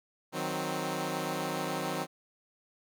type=chord; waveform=10% pulse; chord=C diminished; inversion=first; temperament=equal; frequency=155.56 / 185 / 261.6 Hz; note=Eb3 / Gb3 / C4; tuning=0 / 0 / 0 cents; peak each=-28 dBFS; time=0.32-2.07 s; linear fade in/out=50 ms; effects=none